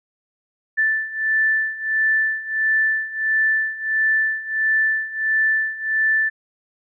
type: beating tone pair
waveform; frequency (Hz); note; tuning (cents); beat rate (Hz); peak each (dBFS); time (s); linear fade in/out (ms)
sine; 1760 / 1761.5; A6 / A6; 0 / +1; 1.5; -22 / -19; 0.77-6.3; 20
effects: none